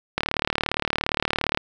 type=click train; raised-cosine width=0.3 ms; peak=-5 dBFS; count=53; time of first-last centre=0.18-1.574 s; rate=37.3 Hz; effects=none